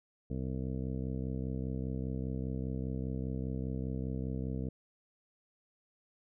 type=harmonic tone; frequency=65 Hz; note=C2; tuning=11 cents flat; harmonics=1 / 2 / 3 / 4 / 5 / 6 / 7 / 8 / 9 / 10; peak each=-39 / -38 / -40 / -42 / -48 / -57 / -46 / -54 / -59 / -60 dBFS; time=0.3-4.69 s; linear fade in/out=5 ms; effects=none